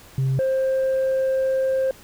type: tone pair in turn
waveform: sine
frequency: 133.2 / 528.2 Hz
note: C3 / C5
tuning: +31 / +16 cents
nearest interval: 2 octaves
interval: 2385 cents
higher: second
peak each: -16 dBFS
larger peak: neither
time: 0.18-0.39 / 0.39-1.91 s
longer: second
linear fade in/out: 2 ms
effects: tanh soft clip ceiling -17 dBFS + pink hiss -47 dBFS RMS until 2.03 s